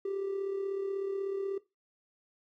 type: tone with amplitude modulation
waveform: triangle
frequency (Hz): 392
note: G4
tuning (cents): 0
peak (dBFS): -26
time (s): 0.05-1.58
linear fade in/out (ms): 5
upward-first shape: sine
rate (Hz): 36.3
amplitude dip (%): 65
effects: noise-tail reverb RT60 0.2 s tail -19 dB re dry + tanh soft clip ceiling -26 dBFS